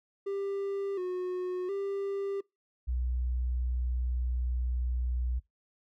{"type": "tone with vibrato", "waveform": "triangle", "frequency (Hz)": 379.7, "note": "F#4", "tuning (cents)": 45, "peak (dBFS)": -29, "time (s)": [0.26, 2.41], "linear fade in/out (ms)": 10, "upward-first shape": "square", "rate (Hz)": 0.7, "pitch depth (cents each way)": 73}
{"type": "tone with pitch glide", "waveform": "sine", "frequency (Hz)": [61.8, 61.41], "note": ["B1", "B1"], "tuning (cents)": [2, -9], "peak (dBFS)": -28, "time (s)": [2.87, 5.4], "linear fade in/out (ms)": 20, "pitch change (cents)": -11, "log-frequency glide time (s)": [3.04, 5]}
{"effects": ["noise-tail reverb RT60 0.2 s tail -24 dB re dry"]}